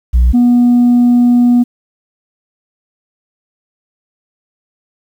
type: tone pair in turn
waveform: sine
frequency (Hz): 60.7 / 242.8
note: B1 / B3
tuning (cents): -29 / -29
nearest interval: 2 octaves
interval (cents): 2400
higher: second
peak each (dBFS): -3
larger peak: neither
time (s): 0.13-0.33 / 0.33-1.64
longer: second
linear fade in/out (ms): 20
effects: tanh soft clip ceiling -4 dBFS + 7-bit